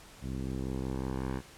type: tone with low-pass filter sweep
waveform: 10% pulse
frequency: 65.41 Hz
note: C2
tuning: in tune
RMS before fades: -35 dBFS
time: 0.21-1.42 s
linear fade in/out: 50 ms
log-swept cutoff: 220 to 1900 Hz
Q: 0.8
effects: pink hiss -53 dBFS RMS until 1.57 s + low-pass 11000 Hz 12 dB/octave